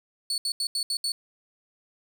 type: tone bursts at uneven times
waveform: 35% pulse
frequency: 4435 Hz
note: C#8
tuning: in tune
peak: -24 dBFS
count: 6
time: 0.3-0.38 / 0.45-0.52 / 0.6-0.67 / 0.75-0.83 / 0.9-0.97 / 1.04-1.12 s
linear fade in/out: 2 ms
effects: none